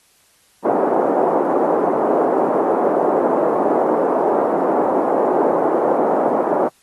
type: band-pass noise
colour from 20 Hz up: pink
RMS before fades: -17 dBFS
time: 0.64-6.69 s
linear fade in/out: 20 ms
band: 310 to 880 Hz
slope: 24 dB/octave
effects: white hiss -56 dBFS RMS until 6.82 s + AAC 32 kbps